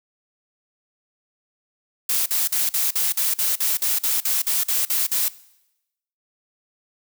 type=noise bursts; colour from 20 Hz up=blue; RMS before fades=-21 dBFS; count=15; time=2.09-5.284 s; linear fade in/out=5 ms; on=170 ms; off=46 ms; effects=noise-tail reverb RT60 0.9 s tail -20 dB re dry